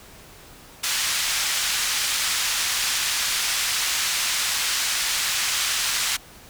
white band-pass noise, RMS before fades -24 dBFS, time 0.83-6.17 s, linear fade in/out 10 ms, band 1300 to 6900 Hz, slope 12 dB/octave, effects pink hiss -46 dBFS RMS until 6.49 s

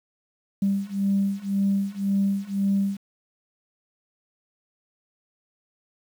sine beating tone pair, 196.6 / 198.5 Hz, G3 / G3, +5 / +22 cents, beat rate 1.9 Hz, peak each -24 / -23 dBFS, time 0.62-2.97 s, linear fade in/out 5 ms, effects tanh soft clip ceiling -14 dBFS + 8-bit

